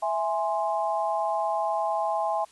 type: chord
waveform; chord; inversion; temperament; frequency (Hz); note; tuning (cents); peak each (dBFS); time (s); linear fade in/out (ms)
sine; E augmented; none; equal; 659.3 / 830.6 / 1046.5; E5 / G#5 / B#5; 0 / 0 / 0; -28 / -27 / -31; 0.02-2.45; 10
effects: white hiss -56 dBFS RMS until 2.51 s + resampled to 24000 Hz

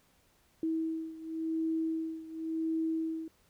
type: beating tone pair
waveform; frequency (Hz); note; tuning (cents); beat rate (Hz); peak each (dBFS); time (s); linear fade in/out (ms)
sine; 322.3 / 323.22; E4 / E4; -39 / -34; 0.92; -33 / -36; 0.63-3.28; 2
effects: pink hiss -68 dBFS RMS until 3.49 s

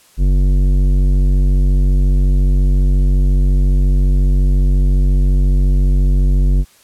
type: tone with tanh clipping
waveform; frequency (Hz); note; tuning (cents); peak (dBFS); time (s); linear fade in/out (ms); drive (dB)
sine; 47.21; F#1; +36; -11; 0.17-6.65; 50; 13
effects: white hiss -49 dBFS RMS until 6.83 s + low-pass 12000 Hz 12 dB/octave

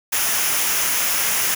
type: noise with comb filter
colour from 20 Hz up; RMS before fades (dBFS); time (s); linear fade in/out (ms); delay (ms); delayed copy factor
white; -20; 0.12-1.55; 10; 0.24; -0.5
effects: none

